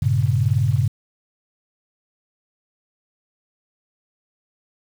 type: chord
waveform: sine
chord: G diminished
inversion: none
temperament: equal with one note detuned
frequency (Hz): 98.62 / 116.54 / 138.59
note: G2 / Bb2 / Db3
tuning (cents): +11 / 0 / 0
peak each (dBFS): -20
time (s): 0.02-0.88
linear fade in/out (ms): 5
effects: 7-bit